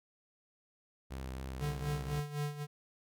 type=tone with vibrato; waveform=sawtooth; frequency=65.41 Hz; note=C2; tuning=in tune; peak=-36 dBFS; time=1.1-2.21 s; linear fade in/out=20 ms; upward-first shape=square; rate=3.6 Hz; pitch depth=17 cents each way
type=tone with tremolo; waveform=square; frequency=146.83 Hz; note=D3; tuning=in tune; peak=-33 dBFS; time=1.59-2.67 s; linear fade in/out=50 ms; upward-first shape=sine; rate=3.9 Hz; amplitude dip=75%
effects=none